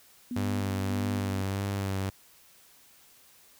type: tone with tremolo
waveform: sine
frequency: 244.6 Hz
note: B3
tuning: 16 cents flat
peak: -31 dBFS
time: 0.31-1.42 s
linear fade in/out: 2 ms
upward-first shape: square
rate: 1.7 Hz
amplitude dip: 40%
type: tone with vibrato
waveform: sawtooth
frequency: 98 Hz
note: G2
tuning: in tune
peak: -25 dBFS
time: 0.36-2.1 s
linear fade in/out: 5 ms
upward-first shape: sine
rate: 1.7 Hz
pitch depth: 32 cents each way
effects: white hiss -58 dBFS RMS until 3.59 s